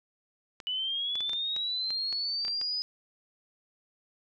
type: clicks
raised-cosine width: 0.2 ms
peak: -24 dBFS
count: 11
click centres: 0.602 / 1.155 / 1.206 / 1.295 / 1.333 / 1.564 / 1.905 / 2.127 / 2.45 / 2.481 / 2.614 s
type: linear sweep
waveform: sine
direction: up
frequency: 2960 to 5020 Hz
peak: -29 dBFS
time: 0.67-2.82 s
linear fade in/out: 0 ms
effects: none